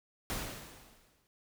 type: noise with exponential decay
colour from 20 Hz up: pink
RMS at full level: -35 dBFS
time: 0.3-1.27 s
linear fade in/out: 0 ms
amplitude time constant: 210 ms
effects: none